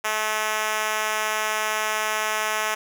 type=tone with high-pass filter; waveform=5% pulse; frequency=215.6 Hz; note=A3; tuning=35 cents flat; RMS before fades=-25 dBFS; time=0.04-2.75 s; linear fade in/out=10 ms; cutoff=630 Hz; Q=0.88; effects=none